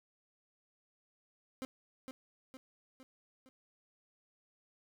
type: tone with echo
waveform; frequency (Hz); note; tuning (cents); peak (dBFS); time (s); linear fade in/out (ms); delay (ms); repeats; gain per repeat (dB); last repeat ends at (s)
30% pulse; 261.6; C4; 0; -36; 1.62-1.65; 0; 460; 4; -5; 3.49
effects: none